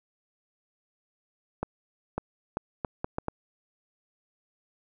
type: accelerating click train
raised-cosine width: 1 ms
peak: -15 dBFS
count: 7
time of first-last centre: 1.63-3.284 s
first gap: 550 ms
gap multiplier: 0.71
effects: none